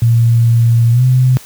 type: tone with pitch glide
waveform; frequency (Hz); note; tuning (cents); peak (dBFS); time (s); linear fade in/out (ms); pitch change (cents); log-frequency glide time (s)
sine; 116.54 to 127.82; A#2 to C3; 0 to -40; -6; 0.02-1.37; 0; +160; 0.91-1.03
effects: white hiss -37 dBFS RMS until 1.45 s + high-pass 60 Hz 12 dB/octave